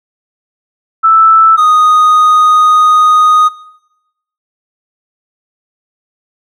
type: tone pair in turn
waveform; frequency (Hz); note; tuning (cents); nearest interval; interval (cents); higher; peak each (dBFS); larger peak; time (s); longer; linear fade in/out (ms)
sine / triangle; 1318.5 / 1242.3; E6 / D#6; 0 / -3; minor second; 103; first; -3; neither; 1.03-1.57 / 1.57-3.49; second; 20
effects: noise-tail reverb RT60 0.9 s tail -18 dB re dry